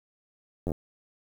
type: slowing click train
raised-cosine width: 2 ms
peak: -17 dBFS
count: 5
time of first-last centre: 0.67-0.718 s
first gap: 11 ms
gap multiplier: 1.06
effects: 8-bit